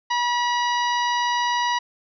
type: harmonic tone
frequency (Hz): 967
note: B5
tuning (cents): -37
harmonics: 1 / 2 / 3 / 4 / 5 / 6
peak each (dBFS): -21 / -27 / -31 / -33 / -35 / -37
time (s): 0.1-1.79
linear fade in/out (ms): 10
effects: none